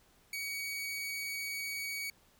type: tone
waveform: sawtooth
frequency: 2254 Hz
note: C#7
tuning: 28 cents sharp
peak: -33 dBFS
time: 0.33-2.1 s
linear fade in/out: 2 ms
effects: pink hiss -66 dBFS RMS until 2.39 s